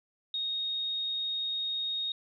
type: tone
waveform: sine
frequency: 3729 Hz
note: A#7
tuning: in tune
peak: -30 dBFS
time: 0.34-2.12 s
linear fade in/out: 2 ms
effects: none